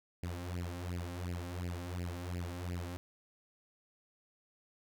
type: tone with flanger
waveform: sawtooth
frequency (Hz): 88.1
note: F2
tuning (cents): +16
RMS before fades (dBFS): -40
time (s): 0.23-2.97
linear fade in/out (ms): 0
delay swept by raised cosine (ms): 0.4 to 3.8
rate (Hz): 2.8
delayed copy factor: +0.9
effects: none

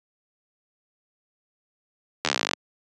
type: slowing click train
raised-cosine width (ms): 0.2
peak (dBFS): -4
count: 18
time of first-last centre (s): 2.25-2.534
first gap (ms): 12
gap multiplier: 1.04
effects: high-pass 200 Hz 12 dB/octave + resampled to 22050 Hz

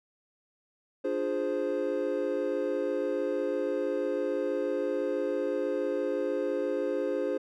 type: chord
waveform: triangle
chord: D half-diminished seventh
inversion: none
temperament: equal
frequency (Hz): 293.7 / 349.2 / 415.3 / 523.3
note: D4 / F4 / Ab4 / C5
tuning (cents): 0 / 0 / 0 / 0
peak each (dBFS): -33 / -33 / -31 / -29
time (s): 1.04-7.38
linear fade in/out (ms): 10
effects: none

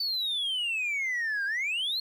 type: exponential two-way sweep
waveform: sine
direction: down then up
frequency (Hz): 4575 to 1568 to 4312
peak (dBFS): -25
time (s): 0-2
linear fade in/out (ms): 5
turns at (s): 1.45
effects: tanh soft clip ceiling -26 dBFS + 10-bit

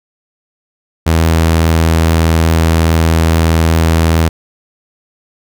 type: tone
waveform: sawtooth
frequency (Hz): 81.6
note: E2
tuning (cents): -17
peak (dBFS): -4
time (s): 1.06-4.29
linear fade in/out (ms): 10
effects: none

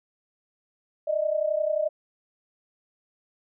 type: tone pair together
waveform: sine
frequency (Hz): 600.6 / 632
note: D5 / D#5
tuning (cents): +39 / +27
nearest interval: minor second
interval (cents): 88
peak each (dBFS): -25 / -26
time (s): 1.07-1.89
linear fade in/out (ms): 10
effects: none

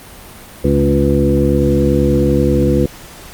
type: harmonic tone with a mistuned harmonic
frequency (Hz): 70.4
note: C#2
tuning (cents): +27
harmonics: 1 / 2 / 3 / 4 / 5 / 7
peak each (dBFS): -17 / -17 / -17 / -17 / -17 / -17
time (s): 0.64-2.86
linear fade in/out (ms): 5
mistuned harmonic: 2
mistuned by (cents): -28
effects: pink hiss -36 dBFS RMS until 3.33 s + Opus 32 kbps

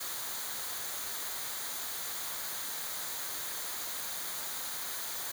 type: noise with comb filter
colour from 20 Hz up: white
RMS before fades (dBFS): -38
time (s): 0-5.32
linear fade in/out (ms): 10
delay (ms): 0.37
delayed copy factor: -0.5
effects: none

